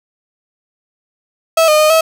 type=tone with pitch steps; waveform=35% pulse; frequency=651 / 611 / 615 / 645 Hz; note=E5 / D#5 / D#5 / E5; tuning=-22 / -32 / -20 / -38 cents; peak=-6 dBFS; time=1.57-2.01 s; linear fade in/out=5 ms; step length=110 ms; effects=none